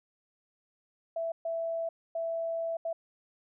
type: tone bursts at uneven times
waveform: sine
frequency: 662 Hz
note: E5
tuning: 7 cents sharp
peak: -30 dBFS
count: 4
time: 1.16-1.32 / 1.45-1.89 / 2.15-2.77 / 2.85-2.93 s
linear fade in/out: 5 ms
effects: none